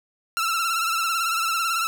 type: tone with vibrato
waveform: sawtooth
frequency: 1342 Hz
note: E6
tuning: 31 cents sharp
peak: -18 dBFS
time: 0.37-1.87 s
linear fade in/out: 0 ms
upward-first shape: sine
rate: 18 Hz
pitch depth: 58 cents each way
effects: none